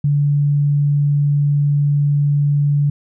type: tone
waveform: sine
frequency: 144.5 Hz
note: D3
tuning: 28 cents flat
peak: -12 dBFS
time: 0.04-2.9 s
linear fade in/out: 5 ms
effects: none